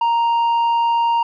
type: tone with tanh clipping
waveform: triangle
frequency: 932.3 Hz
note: A#5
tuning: in tune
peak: -15 dBFS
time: 0.01-1.23 s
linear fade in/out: 5 ms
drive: 9 dB
effects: none